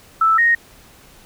sine tone pair in turn, 1318.5 / 1864.6 Hz, E6 / A#6, 0 / 0 cents, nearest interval tritone, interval 600 cents, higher second, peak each -11 dBFS, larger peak neither, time 0.21-0.38 / 0.38-0.55 s, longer neither, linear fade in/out 5 ms, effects pink hiss -47 dBFS RMS until 1.25 s

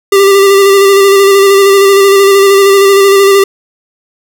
square tone with vibrato, 394.6 Hz, G4, 11 cents sharp, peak -3 dBFS, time 0.12-3.44 s, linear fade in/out 5 ms, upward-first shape square, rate 13 Hz, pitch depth 21 cents each way, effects none

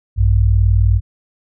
sine tone pair together, 58.34 / 98 Hz, A#1 / G2, +2 / 0 cents, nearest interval major sixth, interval 898 cents, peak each -12 dBFS, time 0.16-1.01 s, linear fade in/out 50 ms, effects none

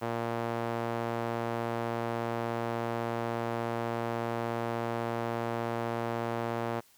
sawtooth tone with band-pass filter, 116.5 Hz, A#2, 1 cent flat, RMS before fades -33 dBFS, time 0.01-6.81 s, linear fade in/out 20 ms, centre 730 Hz, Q 0.86, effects white hiss -62 dBFS RMS until 6.97 s

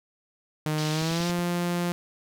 sawtooth tone with pitch glide, 153.8 to 174.64 Hz, D#3 to F3, -20 to 0 cents, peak -21 dBFS, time 0.66-1.92 s, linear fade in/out 0 ms, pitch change +220 cents, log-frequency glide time 0.91-1.28 s
white band-pass noise, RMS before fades -37 dBFS, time 0.78-1.31 s, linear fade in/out 0 ms, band 2600 to 5600 Hz, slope 24 dB/octave
click train, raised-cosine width 3 ms, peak -29 dBFS, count 5, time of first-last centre 1.02-1.39 s, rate 10.8 Hz
effects none

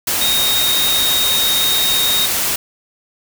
sine tone in noise, 3729 Hz, A#7, in tune, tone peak -15 dBFS, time 0.21-2.26 s, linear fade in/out 5 ms, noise white, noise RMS -18 dBFS, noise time 0.07-2.56 s, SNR 0 dB, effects none

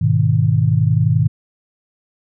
sine chord, G# minor, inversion none, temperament just, 103.83 / 124.59 / 155.74 Hz, G#2 / B2 / D#3, 0 / +16 / +2 cents, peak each -16 dBFS, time 0.01-1.28 s, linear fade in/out 10 ms, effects none

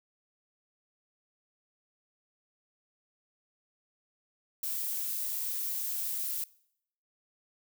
violet noise, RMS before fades -34 dBFS, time 4.63-6.44 s, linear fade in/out 2 ms, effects noise-tail reverb RT60 0.7 s tail -22 dB re dry

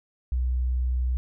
sine tone, 62.5 Hz, B1, 21 cents sharp, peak -22 dBFS, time 0.32-1.17 s, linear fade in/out 0 ms, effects none

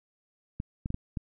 clicks, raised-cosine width 5 ms, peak -20 dBFS, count 5, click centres 0.601 / 0.859 / 0.904 / 0.944 / 1.172 s, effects none

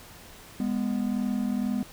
triangle tone pair together, 204.8 / 246.9 Hz, G#3 / B3, -24 / 0 cents, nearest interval minor third, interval 324 cents, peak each -26 / -26 dBFS, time 0.6-1.83 s, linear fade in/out 2 ms, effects pink hiss -48 dBFS RMS until 1.92 s

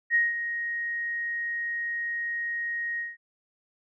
sine tone with ADSR envelope, 1875 Hz, A#6, 10 cents sharp, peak -18 dBFS, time 0.1-3.17 s, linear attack 49 ms, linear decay 180 ms, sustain -10 dB, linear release 180 ms, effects none

